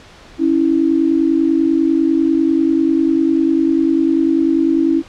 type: tone pair together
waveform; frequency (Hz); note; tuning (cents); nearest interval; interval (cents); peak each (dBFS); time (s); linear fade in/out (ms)
sine; 277.2 / 327.3; C#4 / E4; 0 / -12; minor third; 288; -15 / -13; 0.38-5.03; 50
effects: pink hiss -41 dBFS RMS until 5.08 s + low-pass 5000 Hz 12 dB/octave